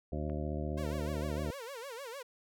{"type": "harmonic tone", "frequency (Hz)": 75.3, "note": "D2", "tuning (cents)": 44, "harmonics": [1, 2, 3, 4, 5, 7, 8, 9], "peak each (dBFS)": [-37, -40, -42, -43, -44, -45, -46, -47], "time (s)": [0.12, 1.51], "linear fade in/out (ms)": 5}
{"type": "click", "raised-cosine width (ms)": 0.5, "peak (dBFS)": -38, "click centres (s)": 0.298}
{"type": "tone with vibrato", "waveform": "sawtooth", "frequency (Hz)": 505, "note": "B4", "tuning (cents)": 39, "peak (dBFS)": -38, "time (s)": [0.77, 2.23], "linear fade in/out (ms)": 10, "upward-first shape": "sine", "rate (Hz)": 6.6, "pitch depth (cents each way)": 210}
{"effects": []}